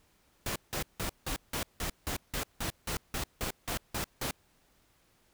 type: noise bursts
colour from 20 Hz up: pink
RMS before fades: -34 dBFS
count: 15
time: 0.46-4.31 s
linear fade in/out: 2 ms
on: 98 ms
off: 170 ms
effects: pink hiss -68 dBFS RMS until 5.33 s